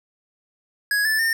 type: tone with pitch steps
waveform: square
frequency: 1666 / 1751 / 1814 Hz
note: G#6 / A6 / A#6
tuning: +5 / -9 / -48 cents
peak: -19 dBFS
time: 0.91-1.33 s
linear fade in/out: 2 ms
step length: 140 ms
effects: none